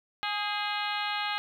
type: harmonic tone with a mistuned harmonic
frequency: 416.5 Hz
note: G#4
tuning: 5 cents sharp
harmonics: 2 / 3 / 4 / 5 / 6 / 7 / 8 / 9 / 10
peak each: -34 / -36 / -37 / -38 / -39 / -39 / -40 / -41 / -41 dBFS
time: 0.23-1.38 s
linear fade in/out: 0 ms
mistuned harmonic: 4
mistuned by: -49 cents
effects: 10-bit